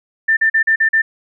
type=tone bursts; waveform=sine; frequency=1786 Hz; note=A6; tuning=25 cents sharp; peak=-10 dBFS; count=6; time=0.28-1.02 s; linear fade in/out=10 ms; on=90 ms; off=40 ms; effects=none